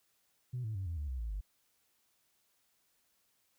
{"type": "tone with pitch steps", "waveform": "sine", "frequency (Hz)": [124.8, 109.27, 95.68, 83.78, 73.35, 64.23, 56.24, 49.24], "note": ["B2", "A2", "G2", "E2", "D2", "C2", "A1", "G1"], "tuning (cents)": [19, -12, -41, 29, -2, -31, 39, 8], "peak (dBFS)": -34, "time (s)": [0.53, 1.41], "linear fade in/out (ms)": 10, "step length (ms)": 110, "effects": ["tanh soft clip ceiling -32 dBFS", "white hiss -75 dBFS RMS until 3.58 s"]}